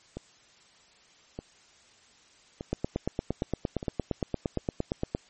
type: two click trains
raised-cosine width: 2 ms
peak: -14 / -22 dBFS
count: 22 / 4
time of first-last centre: 2.73-5.149 / 0.17-3.829 s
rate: 8.68 / 0.82 Hz
effects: white hiss -59 dBFS RMS until 5.29 s + MP3 32 kbps